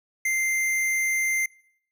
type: tone with hard clipping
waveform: sine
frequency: 2089 Hz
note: C7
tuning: 3 cents flat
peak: -23 dBFS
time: 0.25-1.46 s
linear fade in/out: 5 ms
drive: 18 dB
effects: noise-tail reverb RT60 0.7 s tail -24 dB re dry

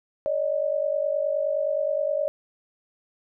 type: tone pair together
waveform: sine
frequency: 565 / 614.6 Hz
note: C#5 / D#5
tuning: +33 / -21 cents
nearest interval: minor second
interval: 146 cents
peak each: -25 dBFS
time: 0.26-2.28 s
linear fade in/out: 0 ms
effects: none

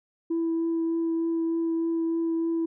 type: tone with vibrato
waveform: sine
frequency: 330.4 Hz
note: E4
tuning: 4 cents sharp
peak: -22 dBFS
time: 0.3-2.66 s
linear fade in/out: 10 ms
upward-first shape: triangle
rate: 3.3 Hz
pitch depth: 11 cents each way
effects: tanh soft clip ceiling -21 dBFS

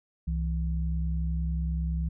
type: tone pair together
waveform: sine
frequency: 65.44 / 164.81 Hz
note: C2 / E3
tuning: +1 / 0 cents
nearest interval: octave + major third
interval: 1599 cents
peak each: -27 / -32 dBFS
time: 0.27-2.09 s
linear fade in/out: 10 ms
effects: none

